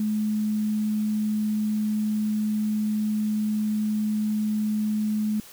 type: tone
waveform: sine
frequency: 213.1 Hz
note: G#3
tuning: 45 cents sharp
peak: -22 dBFS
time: 0-5.4 s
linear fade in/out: 2 ms
effects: white hiss -47 dBFS RMS until 5.52 s